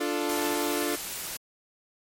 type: chord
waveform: sawtooth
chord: D minor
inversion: none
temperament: equal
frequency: 293.7 / 349.2 / 440 Hz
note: D4 / F4 / A4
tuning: 0 / 0 / 0 cents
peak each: -26 / -27 / -28 dBFS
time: 0-0.96 s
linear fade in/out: 10 ms
type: noise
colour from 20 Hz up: white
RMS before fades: -35 dBFS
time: 0.29-1.37 s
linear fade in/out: 5 ms
effects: MP3 64 kbps